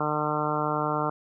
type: harmonic tone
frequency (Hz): 150.9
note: D3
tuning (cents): +47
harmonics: 1 / 2 / 3 / 4 / 5 / 6 / 7 / 8 / 9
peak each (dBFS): -33 / -33 / -33 / -33 / -33 / -33 / -33 / -33 / -33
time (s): 0-1.1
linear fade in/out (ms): 5
effects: none